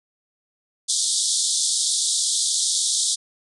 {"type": "band-pass noise", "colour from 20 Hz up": "white", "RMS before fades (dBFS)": -22, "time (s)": [0.88, 3.16], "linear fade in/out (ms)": 20, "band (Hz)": [3400, 9600], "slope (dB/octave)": 96, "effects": []}